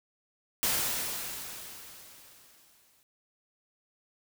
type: noise with exponential decay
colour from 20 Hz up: white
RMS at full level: -27 dBFS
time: 0.63-3.03 s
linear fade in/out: 0 ms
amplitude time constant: 520 ms
effects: none